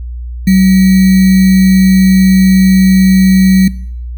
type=tone with sample-and-hold; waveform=sine; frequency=188.8 Hz; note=F#3; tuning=35 cents sharp; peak=-3 dBFS; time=0.47-3.68 s; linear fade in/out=5 ms; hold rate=2100 Hz; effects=noise-tail reverb RT60 0.7 s tail -21 dB re dry + added 60 Hz sine -19 dBFS peak until 4.17 s